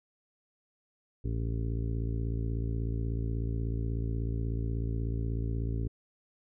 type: harmonic tone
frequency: 56.4 Hz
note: A1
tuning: 44 cents sharp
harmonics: 1 / 2 / 3 / 4 / 5 / 6 / 7 / 8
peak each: -32 / -33 / -43 / -45 / -42 / -52 / -45 / -51 dBFS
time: 1.24-5.88 s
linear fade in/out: 10 ms
effects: none